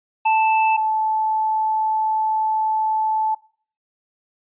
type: tone pair in turn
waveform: square / sine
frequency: 880 / 871.9 Hz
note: A5 / A5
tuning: 0 / -16 cents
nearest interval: unison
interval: 16 cents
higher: first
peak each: -15 / -17 dBFS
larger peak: first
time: 0.25-0.77 / 0.77-3.35 s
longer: second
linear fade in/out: 10 ms
effects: noise-tail reverb RT60 0.5 s tail -23 dB re dry + resampled to 8000 Hz